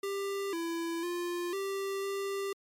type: tone with pitch steps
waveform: square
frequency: 396.2 / 334.3 / 349.9 / 391.8 / 394.8 Hz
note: G4 / E4 / F4 / G4 / G4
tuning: +18 / +24 / +3 / -1 / +12 cents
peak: -33 dBFS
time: 0.03-2.53 s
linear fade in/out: 5 ms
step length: 500 ms
effects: MP3 64 kbps